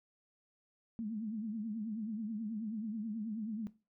sine tone with vibrato, 218.3 Hz, A3, 13 cents flat, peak -36 dBFS, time 0.99-3.67 s, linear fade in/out 0 ms, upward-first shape triangle, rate 9.3 Hz, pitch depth 130 cents each way, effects noise-tail reverb RT60 0.3 s tail -17 dB re dry

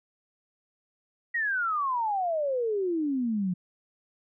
sine exponential sweep, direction down, 1927 to 174.61 Hz, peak -25 dBFS, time 1.34-3.54 s, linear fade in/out 10 ms, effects none

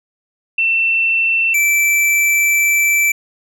sine / square tone pair in turn, 2687 / 2328 Hz, E7 / D7, +33 / -16 cents, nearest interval major second, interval 249 cents, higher first, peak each -12 dBFS, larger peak neither, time 0.58-1.54 / 1.54-3.12 s, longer second, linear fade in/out 5 ms, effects none

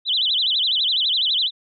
sine tone with vibrato, 3465 Hz, A7, 27 cents flat, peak -17 dBFS, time 0.05-1.51 s, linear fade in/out 50 ms, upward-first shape sine, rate 12 Hz, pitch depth 270 cents each way, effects none

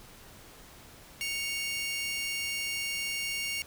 sawtooth tone pair together, 2218 / 2794 Hz, C#7 / F7, 0 / 0 cents, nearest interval major third, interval 400 cents, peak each -31 / -31 dBFS, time 1.21-3.62 s, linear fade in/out 0 ms, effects pink hiss -52 dBFS RMS until 3.66 s

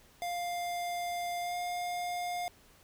square tone with pitch glide, 701 to 708.7 Hz, F5 to F5, +6 to +25 cents, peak -34 dBFS, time 0.22-2.48 s, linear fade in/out 0 ms, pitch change +19 cents, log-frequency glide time 1.41-1.55 s, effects pink hiss -61 dBFS RMS until 2.83 s

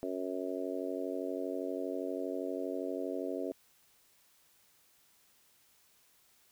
harmonic tone, 92.5 Hz, F#2, in tune, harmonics 3 / 4 / 5 / 6 / 7, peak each -39 / -40 / -41 / -42 / -42 dBFS, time 0.03-3.52 s, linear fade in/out 0 ms, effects white hiss -67 dBFS RMS until 6.51 s

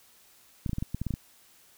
clicks, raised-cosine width 5 ms, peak -18 dBFS, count 10, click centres 0.662 / 0.694 / 0.732 / 0.784 / 0.825 / 0.946 / 1.016 / 1.067 / 1.107 / 1.139 s, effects white hiss -59 dBFS RMS until 1.77 s

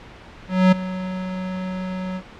square tone with ADSR envelope, 185.5 Hz, F#3, 5 cents sharp, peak -10 dBFS, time 0.48-2.23 s, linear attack 240 ms, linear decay 11 ms, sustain -16 dB, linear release 70 ms, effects pink hiss -42 dBFS RMS until 2.39 s + low-pass 3000 Hz 12 dB/octave

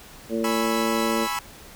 harmonic tone, 113.4 Hz, A#2, 47 cents flat, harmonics 2 / 3 / 4 / 5, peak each -26 / -28 / -29 / -30 dBFS, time 0.29-1.28 s, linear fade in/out 50 ms
sawtooth chord, C# minor seventh, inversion second, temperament equal with one note detuned, 830.6 / 987.8 / 1094.1 / 1318.5 Hz, G#5 / B5 / C#6 / E6, 0 / 0 / -23 / 0 cents, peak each -29 / -25 / -30 / -27 dBFS, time 0.44-1.39 s, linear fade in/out 2 ms
effects pink hiss -45 dBFS RMS until 1.75 s

